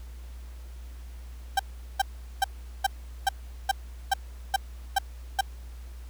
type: tone bursts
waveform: 35% pulse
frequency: 783 Hz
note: G5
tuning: 2 cents flat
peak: -18 dBFS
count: 10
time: 1.57-5.41 s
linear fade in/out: 5 ms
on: 24 ms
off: 400 ms
effects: added 60 Hz sine -39 dBFS peak until 6.09 s + pink hiss -56 dBFS RMS until 6.09 s